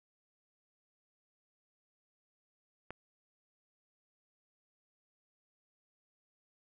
click, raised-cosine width 0.5 ms, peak -27 dBFS, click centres 2.906 s, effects none

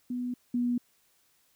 sine tone pair in turn, 246.9 / 243.1 Hz, B3 / B3, 0 / -27 cents, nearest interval unison, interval 27 cents, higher first, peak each -30 / -25 dBFS, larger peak second, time 0.1-0.34 / 0.54-0.78 s, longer neither, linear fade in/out 5 ms, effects white hiss -68 dBFS RMS until 1.55 s

